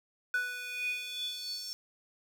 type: tone with high-pass filter sweep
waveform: square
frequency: 493.9 Hz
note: B4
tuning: in tune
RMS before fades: -37 dBFS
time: 0.34-1.73 s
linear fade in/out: 0 ms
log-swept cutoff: 1500 to 5400 Hz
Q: 9.5
effects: none